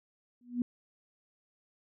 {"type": "tone with exponential growth", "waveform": "sine", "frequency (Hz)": 243.4, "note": "B3", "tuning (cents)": -25, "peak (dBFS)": -24, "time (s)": [0.41, 0.62], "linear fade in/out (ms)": 2, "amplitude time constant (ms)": 45, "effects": []}